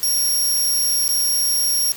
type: tone with dropouts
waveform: 15% pulse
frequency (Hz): 5588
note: F8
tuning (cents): 0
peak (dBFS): -11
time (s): 0.03-1.92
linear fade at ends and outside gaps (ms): 0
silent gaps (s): 1.08-1.091
effects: white hiss -36 dBFS RMS until 1.96 s